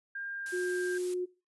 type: tone with pitch glide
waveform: sine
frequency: 1603 to 1592.8 Hz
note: G6 to G6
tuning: +38 to +27 cents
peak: -36 dBFS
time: 0.15-0.98 s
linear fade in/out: 5 ms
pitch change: -11 cents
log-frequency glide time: 0.31-0.79 s
type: noise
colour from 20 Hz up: blue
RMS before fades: -43 dBFS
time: 0.46-1.14 s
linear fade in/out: 2 ms
type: tone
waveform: sine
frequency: 361.4 Hz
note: F#4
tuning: 41 cents flat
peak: -30 dBFS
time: 0.52-1.26 s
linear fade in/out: 20 ms
effects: noise-tail reverb RT60 0.3 s tail -20 dB re dry + resampled to 24000 Hz